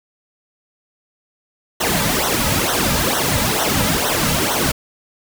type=noise with flanger; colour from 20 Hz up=pink; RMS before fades=-18 dBFS; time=1.8-4.72 s; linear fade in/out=10 ms; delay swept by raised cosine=0.41 to 2.81 ms; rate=2.2 Hz; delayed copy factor=-0.85; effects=none